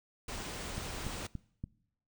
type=band-stop noise; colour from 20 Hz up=pink; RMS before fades=-41 dBFS; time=0.28-1.27 s; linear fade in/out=5 ms; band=10000 to 15000 Hz; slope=96 dB/octave
type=click train; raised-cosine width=5 ms; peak=-26 dBFS; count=4; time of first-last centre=0.78-1.64 s; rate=3.49 Hz
effects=noise-tail reverb RT60 0.7 s tail -22 dB re dry